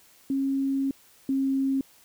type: tone pair in turn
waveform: sine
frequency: 271.9 / 269.6 Hz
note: C#4 / C#4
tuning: -33 / -48 cents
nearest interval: unison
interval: 15 cents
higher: first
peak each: -23 / -22 dBFS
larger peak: second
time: 0.3-0.91 / 1.29-1.81 s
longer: first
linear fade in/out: 2 ms
effects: white hiss -57 dBFS RMS until 2.04 s